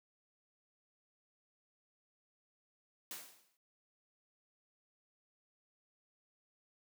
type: noise with exponential decay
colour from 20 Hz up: white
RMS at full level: -43 dBFS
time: 3.11-3.57 s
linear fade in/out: 1 ms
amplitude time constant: 99 ms
effects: noise-tail reverb RT60 0.1 s tail -21 dB re dry + high-pass 200 Hz 12 dB/octave